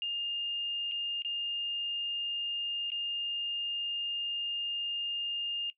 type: tone with dropouts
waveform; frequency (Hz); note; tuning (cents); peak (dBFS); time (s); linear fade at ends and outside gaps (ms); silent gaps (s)
sine; 2819; F7; +16; -31; 0.02-5.7; 1; 0.914-0.919 / 1.221-1.248 / 2.903-2.918
effects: noise-tail reverb RT60 0.1 s tail -18 dB re dry